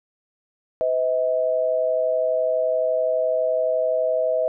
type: tone pair together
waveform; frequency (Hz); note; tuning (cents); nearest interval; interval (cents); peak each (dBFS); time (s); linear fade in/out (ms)
sine; 507 / 638.8; B4 / D#5; +45 / +45; major third; 400; -23 / -20; 0.81-4.48; 0
effects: none